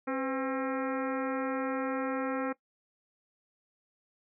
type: harmonic tone with a mistuned harmonic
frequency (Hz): 267.9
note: C4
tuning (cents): +41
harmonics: 1 / 2 / 3 / 4 / 5 / 6 / 7 / 8 / 9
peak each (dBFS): -33 / -35 / -41 / -42 / -39 / -46 / -46 / -49 / -49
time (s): 0.07-2.53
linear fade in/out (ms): 10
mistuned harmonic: 2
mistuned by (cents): -76
effects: noise-tail reverb RT60 0.1 s tail -19 dB re dry

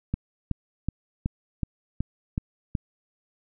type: click train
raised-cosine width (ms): 5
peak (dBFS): -13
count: 8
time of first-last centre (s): 0.14-2.752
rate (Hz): 2.68
effects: none

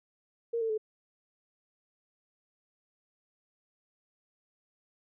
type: tone with pitch steps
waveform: sine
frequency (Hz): 465.3 / 448.7 / 432.6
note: A#4 / A4 / A4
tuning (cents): -3 / +34 / -29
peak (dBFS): -28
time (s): 0.53-0.779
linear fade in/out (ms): 10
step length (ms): 83
effects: none

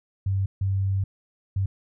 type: tone bursts at uneven times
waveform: sine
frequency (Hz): 97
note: G2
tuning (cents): -18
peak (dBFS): -21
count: 3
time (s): 0.26-0.46 / 0.61-1.04 / 1.56-1.66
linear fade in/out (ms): 5
effects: none

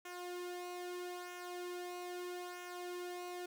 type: tone with flanger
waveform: sawtooth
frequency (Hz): 356.5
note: F4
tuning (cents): +36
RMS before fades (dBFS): -45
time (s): 0.05-3.46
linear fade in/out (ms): 5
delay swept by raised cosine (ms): 0.22 to 2.22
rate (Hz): 0.78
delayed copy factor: -0.6
effects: none

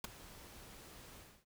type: noise with ADSR envelope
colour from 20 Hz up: pink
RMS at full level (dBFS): -37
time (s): 0.04-1.45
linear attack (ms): 4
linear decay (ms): 12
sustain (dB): -18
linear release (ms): 290
effects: none

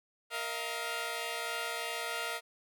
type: chord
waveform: 10% pulse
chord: Bb suspended fourth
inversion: none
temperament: equal with one note detuned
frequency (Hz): 466.2 / 636.1 / 698.5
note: Bb4 / Eb5 / F5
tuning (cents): 0 / +38 / 0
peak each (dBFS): -31 / -31 / -31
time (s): 0.3-2.41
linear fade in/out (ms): 50
effects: none

